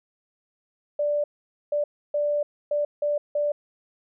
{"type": "tone bursts at uneven times", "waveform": "sine", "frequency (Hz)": 587.3, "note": "D5", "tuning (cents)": 0, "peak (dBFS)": -21, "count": 6, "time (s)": [[0.99, 1.24], [1.72, 1.84], [2.14, 2.43], [2.71, 2.85], [3.02, 3.18], [3.35, 3.52]], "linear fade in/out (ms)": 5, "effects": []}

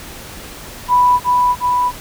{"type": "tone with echo", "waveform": "sine", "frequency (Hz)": 987.8, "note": "B5", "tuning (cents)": 0, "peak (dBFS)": -8, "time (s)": [0.88, 1.2], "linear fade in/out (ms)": 50, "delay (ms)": 360, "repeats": 2, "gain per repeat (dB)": -2, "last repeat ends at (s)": 1.92, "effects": ["pink hiss -33 dBFS RMS until 2 s"]}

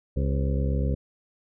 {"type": "harmonic tone with a mistuned harmonic", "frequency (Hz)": 68, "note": "C#2", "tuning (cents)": -33, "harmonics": [1, 2, 3, 4, 5, 6, 7, 8], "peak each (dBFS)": [-24, -28, -33, -36, -45, -38, -37, -40], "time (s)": [0.16, 0.95], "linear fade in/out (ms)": 10, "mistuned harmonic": 7, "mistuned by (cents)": 73, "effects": []}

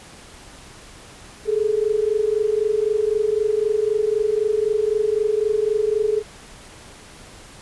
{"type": "tone pair together", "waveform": "sine", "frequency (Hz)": [415.2, 439.1], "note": ["G#4", "A4"], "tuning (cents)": [0, -4], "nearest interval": "minor second", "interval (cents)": 96, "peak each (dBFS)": [-20, -20], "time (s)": [1.45, 6.23], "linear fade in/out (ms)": 50, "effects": ["pink hiss -43 dBFS RMS until 7.61 s", "resampled to 24000 Hz"]}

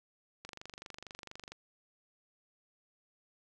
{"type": "click train", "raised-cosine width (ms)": 0.2, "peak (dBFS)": -28, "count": 27, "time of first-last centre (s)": [0.45, 1.52], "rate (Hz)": 24.3, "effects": []}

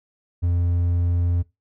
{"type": "tone", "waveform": "triangle", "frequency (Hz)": 87, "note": "F2", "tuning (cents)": -6, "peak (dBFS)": -16, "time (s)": [0.42, 1.43], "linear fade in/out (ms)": 20, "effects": ["noise-tail reverb RT60 0.2 s tail -19 dB re dry"]}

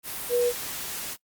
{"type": "tone in noise", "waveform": "sine", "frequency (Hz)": 484.9, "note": "B4", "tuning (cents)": -32, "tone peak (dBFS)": -20, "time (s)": [0.29, 0.53], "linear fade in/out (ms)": 50, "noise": "white", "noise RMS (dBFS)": -34, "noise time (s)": [0.03, 1.17], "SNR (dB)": 11, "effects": ["noise-tail reverb RT60 0.1 s tail -22 dB re dry", "Opus 32 kbps"]}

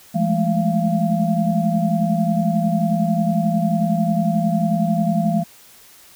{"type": "tone cluster", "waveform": "sine", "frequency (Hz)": [169.6, 206.3, 217.4, 686], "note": ["E3", "G#3", "A3", "F5"], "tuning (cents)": [50, -11, -21, -31], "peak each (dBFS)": [-20, -21, -22, -23], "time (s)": [0.14, 5.44], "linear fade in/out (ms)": 20, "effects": ["white hiss -47 dBFS RMS until 6.15 s"]}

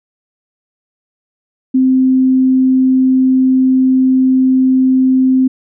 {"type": "tone", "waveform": "sine", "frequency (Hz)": 260, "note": "C4", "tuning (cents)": -11, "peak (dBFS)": -7, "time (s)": [1.74, 5.48], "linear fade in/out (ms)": 10, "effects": []}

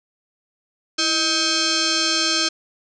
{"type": "tone with frequency modulation", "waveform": "sine", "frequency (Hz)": 622.3, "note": "D#5", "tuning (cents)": 0, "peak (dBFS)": -17, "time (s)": [0.98, 2.49], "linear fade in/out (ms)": 10, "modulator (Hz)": 951, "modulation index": 6, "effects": []}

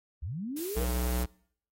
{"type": "linear sweep", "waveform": "sine", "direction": "up", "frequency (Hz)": [60.9, 496.5], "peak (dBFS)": -33, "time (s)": [0.22, 0.85], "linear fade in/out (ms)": 10}
{"type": "noise", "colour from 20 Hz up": "blue", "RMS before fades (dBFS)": -40, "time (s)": [0.56, 1.24], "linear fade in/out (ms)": 10}
{"type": "tone", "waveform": "square", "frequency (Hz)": 61.6, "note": "B1", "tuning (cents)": -4, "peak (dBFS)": -29, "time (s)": [0.76, 1.26], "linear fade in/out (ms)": 10}
{"effects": ["noise-tail reverb RT60 0.6 s tail -23 dB re dry", "AAC 48 kbps"]}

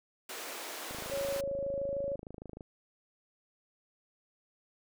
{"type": "high-pass noise", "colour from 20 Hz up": "pink", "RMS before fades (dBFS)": -42, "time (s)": [0.29, 1.41], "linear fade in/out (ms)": 5, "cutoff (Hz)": 350, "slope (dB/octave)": 24}
{"type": "click train", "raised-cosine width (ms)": 2, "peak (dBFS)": -31, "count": 46, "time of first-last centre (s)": [0.91, 2.608], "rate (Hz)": 26.5}
{"type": "tone with pitch glide", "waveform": "sine", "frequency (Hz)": [554.4, 557.9], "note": ["C#5", "C#5"], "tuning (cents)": [0, 11], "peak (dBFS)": -32, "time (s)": [1.11, 2.16], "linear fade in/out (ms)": 10, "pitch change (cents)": 11, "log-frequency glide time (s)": [1.77, 1.99]}
{"effects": []}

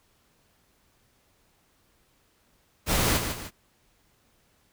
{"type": "noise with echo", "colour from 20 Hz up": "pink", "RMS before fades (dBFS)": -24, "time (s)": [2.86, 3.21], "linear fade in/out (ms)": 50, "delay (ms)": 150, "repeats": 2, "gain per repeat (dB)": -7, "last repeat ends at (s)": 3.51, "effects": ["pink hiss -66 dBFS RMS until 4.72 s"]}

